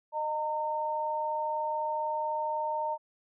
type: tone pair together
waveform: sine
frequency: 613.7 / 914 Hz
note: D#5 / A#5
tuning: -24 / -34 cents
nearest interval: perfect fifth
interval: 690 cents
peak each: -34 / -30 dBFS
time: 0.12-2.98 s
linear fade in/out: 50 ms
effects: none